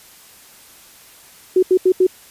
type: tone bursts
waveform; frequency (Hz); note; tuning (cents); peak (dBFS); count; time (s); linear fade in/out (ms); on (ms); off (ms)
sine; 370; F#4; 0; -9; 4; 1.56-2.068; 5; 67; 80
effects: white hiss -45 dBFS RMS until 2.3 s + resampled to 32000 Hz